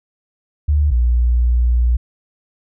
sine tone pair in turn, 73.7 / 59.9 Hz, D2 / A#1, +7 / +48 cents, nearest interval major third, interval 359 cents, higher first, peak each -11 dBFS, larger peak neither, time 0.68-0.91 / 0.91-1.97 s, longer second, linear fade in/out 10 ms, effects none

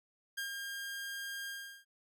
sawtooth tone with ADSR envelope, 1610 Hz, G6, 46 cents sharp, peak -32 dBFS, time 0.37-1.85 s, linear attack 13 ms, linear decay 110 ms, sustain -4 dB, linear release 370 ms, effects none

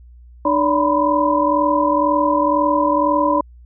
sine tone cluster, 301.6 / 574 / 974 / 1016 Hz, D4 / D5 / B5 / B5, +46 / -40 / -24 / +49 cents, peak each -19 dBFS, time 0.45-3.41 s, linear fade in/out 5 ms, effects added 60 Hz sine -40 dBFS peak until 3.65 s

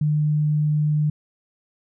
sine tone, 150.7 Hz, D3, 45 cents sharp, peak -17 dBFS, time 0.01-1.1 s, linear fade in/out 5 ms, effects none

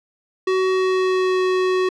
square tone with pitch glide, 375.4 to 370.9 Hz, F#4 to F#4, +25 to +4 cents, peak -17 dBFS, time 0.47-1.89 s, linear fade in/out 5 ms, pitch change -21 cents, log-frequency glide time 0.68-1.43 s, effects low-pass 4000 Hz 12 dB/octave

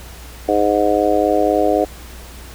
harmonic tone, 103.83 Hz, G#2, in tune, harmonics 3 / 4 / 5 / 6 / 7, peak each -19 / -19 / -19 / -19 / -19 dBFS, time 0.48-1.85 s, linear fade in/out 10 ms, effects added 60 Hz sine -35 dBFS peak until 2.54 s + pink hiss -39 dBFS RMS until 2.54 s

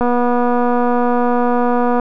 click train, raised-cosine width 1 ms, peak -4 dBFS, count 484, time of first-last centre 0.01-1.998 s, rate 243 Hz, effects none

